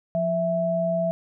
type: tone pair together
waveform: sine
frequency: 174.82 / 659.3 Hz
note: F3 / E5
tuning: +2 / 0 cents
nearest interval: octave + major seventh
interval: 2298 cents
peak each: -27 / -22 dBFS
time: 0.15-1.11 s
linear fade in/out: 0 ms
effects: none